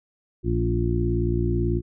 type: harmonic tone with a mistuned harmonic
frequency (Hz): 58.2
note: A#1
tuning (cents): -2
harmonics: 1 / 2 / 3 / 4 / 5 / 6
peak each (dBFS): -25 / -25 / -31 / -32 / -33 / -26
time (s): 0.43-1.82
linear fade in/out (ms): 50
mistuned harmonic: 4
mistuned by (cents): +16
effects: none